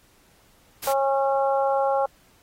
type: noise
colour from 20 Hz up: white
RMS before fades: -33 dBFS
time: 0.82-0.93 s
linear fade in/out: 10 ms
type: harmonic tone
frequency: 272.9 Hz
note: C#4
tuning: 27 cents flat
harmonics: 2 / 3 / 4 / 5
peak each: -22 / -23 / -31 / -33 dBFS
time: 0.87-2.06 s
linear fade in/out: 5 ms
effects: pink hiss -59 dBFS RMS until 2.42 s + AAC 48 kbps